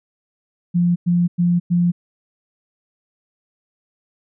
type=tone bursts; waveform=sine; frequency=174.5 Hz; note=F3; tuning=1 cent flat; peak=-13 dBFS; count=4; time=0.74-1.92 s; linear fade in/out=20 ms; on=220 ms; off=100 ms; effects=none